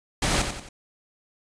pink noise with echo, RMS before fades -23 dBFS, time 0.22-0.42 s, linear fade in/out 5 ms, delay 90 ms, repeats 3, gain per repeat -7 dB, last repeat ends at 0.69 s, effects resampled to 22050 Hz

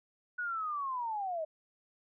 sine linear sweep, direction down, 1478 to 610 Hz, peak -33 dBFS, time 0.38-1.45 s, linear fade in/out 10 ms, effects none

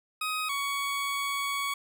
20% pulse tone pair in turn, 1258 / 1120.9 Hz, D#6 / C#6, +19 / +19 cents, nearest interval major second, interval 200 cents, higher first, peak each -24 dBFS, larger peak neither, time 0.21-0.49 / 0.49-1.74 s, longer second, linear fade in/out 5 ms, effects none

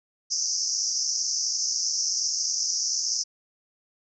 white band-pass noise, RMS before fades -27 dBFS, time 0.3-3.24 s, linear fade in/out 20 ms, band 5100 to 6300 Hz, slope 96 dB/octave, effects none

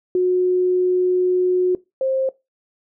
sine tone pair in turn, 364.3 / 529 Hz, F#4 / C5, -27 / +19 cents, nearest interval tritone, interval 646 cents, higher second, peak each -14 / -17 dBFS, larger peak first, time 0.15-1.75 / 2.01-2.29 s, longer first, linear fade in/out 2 ms, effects noise-tail reverb RT60 0.2 s tail -19 dB re dry

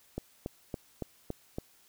click train, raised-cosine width 2 ms, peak -21 dBFS, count 6, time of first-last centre 0.18-1.584 s, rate 3.56 Hz, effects white hiss -63 dBFS RMS until 1.88 s

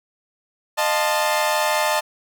sawtooth chord, F dominant seventh, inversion third, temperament equal with one note detuned, 613.3 / 698.5 / 880 / 1046.5 Hz, Eb5 / F5 / A5 / C6, -25 / 0 / 0 / 0 cents, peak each -18 / -24 / -18 / -24 dBFS, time 0.77-2.01 s, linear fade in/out 20 ms, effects none

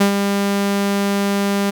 sawtooth tone with ADSR envelope, 200 Hz, G3, 35 cents sharp, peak -6 dBFS, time 0-1.71 s, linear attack 10 ms, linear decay 100 ms, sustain -6 dB, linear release 16 ms, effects none

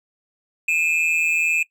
triangle tone pair together, 2443 / 2605 Hz, D#7 / E7, -32 / -21 cents, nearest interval minor second, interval 111 cents, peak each -18 dBFS, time 0.68-1.63 s, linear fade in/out 5 ms, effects noise-tail reverb RT60 0.1 s tail -19 dB re dry

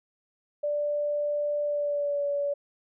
sine tone with pitch glide, 587.3 to 571.6 Hz, D5 to D5, 0 to -47 cents, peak -25 dBFS, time 0.63-2.54 s, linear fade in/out 10 ms, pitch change -47 cents, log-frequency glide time 1.64-2.25 s, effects none

